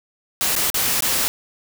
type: noise with dropouts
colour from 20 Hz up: white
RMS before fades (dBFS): -20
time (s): 0.41-1.28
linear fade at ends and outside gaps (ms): 0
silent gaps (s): 0.553-0.563 / 0.701-0.743 / 1.006-1.023
effects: none